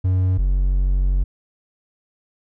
triangle tone pair in turn, 92.7 / 46.35 Hz, F#2 / F#1, +4 / +4 cents, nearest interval octave, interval 1200 cents, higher first, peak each -13 dBFS, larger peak neither, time 0.04-0.38 / 0.38-1.24 s, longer second, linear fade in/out 10 ms, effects none

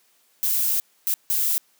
violet noise bursts at uneven times, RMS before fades -22 dBFS, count 3, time 0.43-0.8 / 1.07-1.14 / 1.3-1.58 s, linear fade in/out 0 ms, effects white hiss -62 dBFS RMS until 1.79 s + high-pass 200 Hz 12 dB/octave

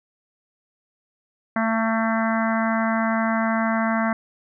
harmonic tone, 224.2 Hz, A3, 33 cents sharp, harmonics 1 / 3 / 4 / 5 / 6 / 7 / 8 / 9, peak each -22 / -26 / -30 / -29 / -31 / -30 / -34 / -33 dBFS, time 1.56-4.13 s, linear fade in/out 2 ms, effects none

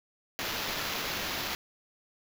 violet noise with sample-and-hold, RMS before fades -34 dBFS, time 0.39-1.55 s, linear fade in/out 0 ms, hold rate 8820 Hz, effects none

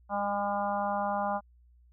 harmonic tone with a mistuned harmonic, 202.7 Hz, G#3, 42 cents flat, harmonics 1 / 3 / 4 / 5 / 6 / 7, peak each -37 / -34 / -31 / -36 / -38 / -42 dBFS, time 0.09-1.41 s, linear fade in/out 50 ms, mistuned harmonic 6, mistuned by -16 cents, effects added 60 Hz sine -57 dBFS peak until 1.92 s

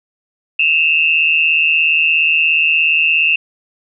sine tone pair together, 2598 / 2755 Hz, E7 / F7, -26 / -24 cents, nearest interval minor second, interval 102 cents, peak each -13 dBFS, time 0.59-3.36 s, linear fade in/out 5 ms, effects none

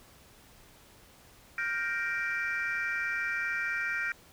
sine chord, G minor seventh, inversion third, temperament equal with one note detuned, 1405 / 1568 / 1864.7 / 2349 Hz, F6 / G6 / Bb6 / D7, +10 / 0 / 0 / 0 cents, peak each -34 dBFS, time 1.58-4.12 s, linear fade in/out 2 ms, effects tanh soft clip ceiling -23 dBFS + pink hiss -57 dBFS RMS until 4.32 s

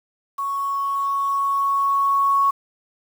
sine tone with level ramp, 1108.7 Hz, C#6, in tune, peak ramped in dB -22 to -14 dBFS, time 0.38-2.51 s, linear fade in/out 10 ms, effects 7-bit

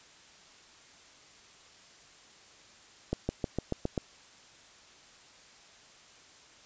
accelerating click train, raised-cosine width 2 ms, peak -16 dBFS, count 7, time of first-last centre 3.13-3.978 s, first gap 160 ms, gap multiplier 0.95, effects white hiss -56 dBFS RMS until 6.65 s + resampled to 16000 Hz

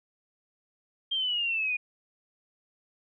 sine exponential sweep, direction down, 3200 to 2437 Hz, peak -26 dBFS, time 1.11-1.77 s, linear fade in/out 10 ms, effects none

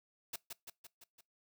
white noise with echo, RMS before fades -41 dBFS, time 0.33-0.36 s, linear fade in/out 5 ms, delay 170 ms, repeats 5, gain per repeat -4 dB, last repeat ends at 1.21 s, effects noise-tail reverb RT60 0.2 s tail -23 dB re dry

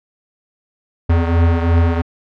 square beating tone pair, 83.4 / 86.3 Hz, E2 / F2, +21 / -20 cents, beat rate 2.9 Hz, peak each -13 / -19 dBFS, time 1.09-2.02 s, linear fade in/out 10 ms, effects low-pass 2000 Hz 12 dB/octave

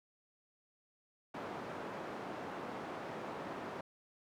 white band-pass noise, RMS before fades -44 dBFS, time 1.34-3.81 s, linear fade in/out 5 ms, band 160 to 910 Hz, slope 12 dB/octave, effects none

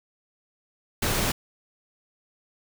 pink noise, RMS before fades -25 dBFS, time 1.02-1.32 s, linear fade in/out 5 ms, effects none

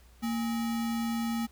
sine tone with sample-and-hold, 230 Hz, A#3, 23 cents flat, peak -28 dBFS, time 0.22-1.47 s, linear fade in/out 20 ms, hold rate 1050 Hz, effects added 60 Hz sine -55 dBFS peak until 1.51 s + pink hiss -62 dBFS RMS until 1.51 s

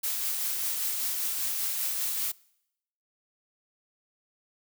blue noise with tremolo, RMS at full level -29 dBFS, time 0.03-2.32 s, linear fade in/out 10 ms, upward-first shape triangle, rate 5.1 Hz, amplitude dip 30%, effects noise-tail reverb RT60 0.8 s tail -24 dB re dry

